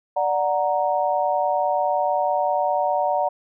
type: chord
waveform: sine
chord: D augmented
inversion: none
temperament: equal with one note detuned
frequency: 587.3 / 737 / 932.3 Hz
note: D5 / F#5 / A#5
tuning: 0 / -7 / 0 cents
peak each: -23 / -22 / -24 dBFS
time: 0.16-3.29 s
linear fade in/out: 10 ms
effects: none